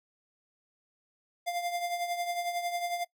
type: tone with tremolo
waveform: square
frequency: 698.5 Hz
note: F5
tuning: in tune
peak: -29 dBFS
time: 1.46-3.05 s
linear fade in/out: 20 ms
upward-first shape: triangle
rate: 11 Hz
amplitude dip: 65%
effects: noise-tail reverb RT60 0.1 s tail -20 dB re dry